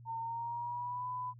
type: tone with pitch glide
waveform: sine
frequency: 910 to 998.1 Hz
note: A#5 to B5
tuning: -42 to +18 cents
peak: -36 dBFS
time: 0.05-1.34 s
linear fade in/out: 50 ms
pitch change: +160 cents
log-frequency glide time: 0.19-1.07 s
effects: added 119 Hz sine -51 dBFS peak until 1.39 s